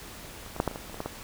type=clicks; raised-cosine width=1 ms; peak=-28 / -23 / -9 / -12 / -25 / -22 / -29 / -27 / -17 / -17 dBFS; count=10; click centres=0.463 / 0.564 / 0.601 / 0.677 / 0.713 / 0.759 / 0.897 / 0.944 / 1.004 / 1.06 s; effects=pink hiss -44 dBFS RMS until 1.23 s